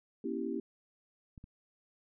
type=chord; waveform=sine; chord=A# diminished seventh; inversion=none; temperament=equal with one note detuned; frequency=237.7 / 277.2 / 329.6 / 392 Hz; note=A#3 / C#4 / E4 / G4; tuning=+34 / 0 / 0 / 0 cents; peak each=-39 dBFS; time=0.24-0.6 s; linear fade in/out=5 ms
type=clicks; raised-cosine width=5 ms; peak=-37 dBFS; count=2; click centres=1.378 / 1.441 s
effects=none